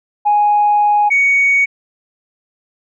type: tone pair in turn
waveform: sine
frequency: 830.6 / 2235 Hz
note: G#5 / C#7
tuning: 0 / +14 cents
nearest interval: octave + perfect fourth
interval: 1714 cents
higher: second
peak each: -8 / -8 dBFS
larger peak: neither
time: 0.25-1.1 / 1.1-1.66 s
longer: first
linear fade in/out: 20 ms
effects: tanh soft clip ceiling -5 dBFS